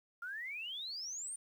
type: exponential sweep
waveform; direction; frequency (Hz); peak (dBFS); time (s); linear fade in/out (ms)
sine; up; 1375 to 9210; -40; 0.22-1.36; 5
effects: 11-bit